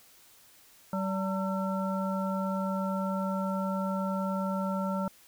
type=harmonic tone with a mistuned harmonic; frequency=192.2 Hz; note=G3; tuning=34 cents flat; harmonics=1 / 3 / 5 / 7; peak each=-30 / -35 / -37 / -38 dBFS; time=0.93-5.08 s; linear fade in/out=2 ms; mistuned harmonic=5; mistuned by=-95 cents; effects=white hiss -58 dBFS RMS until 5.27 s